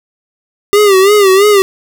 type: tone with vibrato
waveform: square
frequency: 397.7 Hz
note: G4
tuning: 25 cents sharp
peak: -5 dBFS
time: 0.73-1.62 s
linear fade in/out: 0 ms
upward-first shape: sine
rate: 3 Hz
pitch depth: 100 cents each way
effects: none